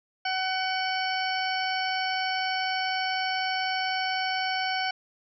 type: harmonic tone with a mistuned harmonic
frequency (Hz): 752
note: F#5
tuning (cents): +28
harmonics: 1 / 2 / 3 / 4 / 6 / 7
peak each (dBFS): -29 / -32 / -34 / -35 / -37 / -37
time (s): 0.25-4.91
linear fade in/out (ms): 5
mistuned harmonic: 7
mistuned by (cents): +39
effects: none